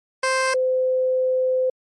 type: tone pair in turn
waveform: 15% pulse / sine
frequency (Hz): 523.3 / 514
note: C5 / C5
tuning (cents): 0 / -31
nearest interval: unison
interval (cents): 31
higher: first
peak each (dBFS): -12 / -17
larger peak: first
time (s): 0.23-0.54 / 0.54-1.7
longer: second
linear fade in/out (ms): 5
effects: MP3 48 kbps